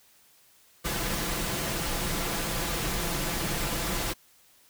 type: noise with comb filter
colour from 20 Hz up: pink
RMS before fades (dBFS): -30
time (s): 0.84-4.14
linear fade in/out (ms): 20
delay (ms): 5.9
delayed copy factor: +0.5
effects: white hiss -60 dBFS RMS until 4.69 s